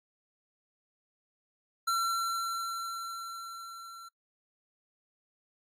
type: tone with level ramp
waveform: square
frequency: 1356 Hz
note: E6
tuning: 49 cents sharp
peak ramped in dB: -27 to -46 dBFS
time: 1.87-4.09 s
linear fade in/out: 10 ms
effects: noise-tail reverb RT60 0.1 s tail -25 dB re dry + AAC 48 kbps